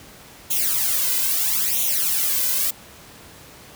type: noise with flanger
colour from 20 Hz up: blue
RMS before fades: -21 dBFS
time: 0.5-2.71 s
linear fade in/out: 10 ms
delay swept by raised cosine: 0.3 to 2 ms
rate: 0.76 Hz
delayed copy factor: +0.9
effects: pink hiss -44 dBFS RMS until 3.75 s + high-pass 60 Hz 12 dB/octave